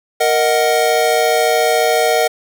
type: chord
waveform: square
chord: D# minor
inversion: second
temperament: equal with one note detuned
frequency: 466.2 / 625.9 / 740 Hz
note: A#4 / D#5 / F#5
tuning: 0 / +10 / 0 cents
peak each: -17 dBFS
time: 0.2-2.28 s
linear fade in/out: 10 ms
effects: none